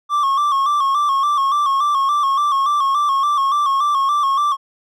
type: tone with vibrato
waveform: triangle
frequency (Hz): 1131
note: C#6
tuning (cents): +34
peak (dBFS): -12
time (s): 0.09-4.57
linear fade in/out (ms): 50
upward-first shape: square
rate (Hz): 3.5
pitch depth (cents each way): 63
effects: none